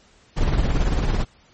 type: noise with tremolo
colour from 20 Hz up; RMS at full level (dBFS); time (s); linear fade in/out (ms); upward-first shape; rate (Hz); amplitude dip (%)
brown; -17; 0.36-1.25; 20; sine; 18; 50
effects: pink hiss -55 dBFS RMS until 1.53 s + MP3 32 kbps